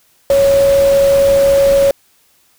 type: tone in noise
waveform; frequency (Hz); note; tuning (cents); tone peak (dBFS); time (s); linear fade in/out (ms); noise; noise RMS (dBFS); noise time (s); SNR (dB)
sine; 554.4; C#5; 0; -7; 0.3-1.91; 2; pink; -24; 0.3-1.91; +14
effects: white hiss -54 dBFS RMS until 2.58 s